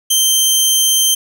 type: tone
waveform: 15% pulse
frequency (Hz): 3131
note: G7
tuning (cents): -3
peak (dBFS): -3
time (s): 0.1-1.15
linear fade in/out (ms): 10
effects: none